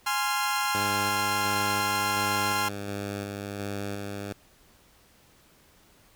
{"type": "chord", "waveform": "sawtooth", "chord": "F minor", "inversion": "first", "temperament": "equal with one note detuned", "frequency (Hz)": [830.6, 1046.5, 1381.7], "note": ["Ab5", "C6", "F6"], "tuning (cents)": [0, 0, -19], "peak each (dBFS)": -26, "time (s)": [0.06, 2.69], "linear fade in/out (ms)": 10}
{"type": "tone with tremolo", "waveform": "10% pulse", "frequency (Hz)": 100.8, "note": "G2", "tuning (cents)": 49, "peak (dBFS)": -23, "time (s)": [0.74, 4.33], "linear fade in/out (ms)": 10, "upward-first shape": "square", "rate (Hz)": 1.4, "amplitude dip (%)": 25}
{"effects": ["pink hiss -59 dBFS RMS until 6.15 s"]}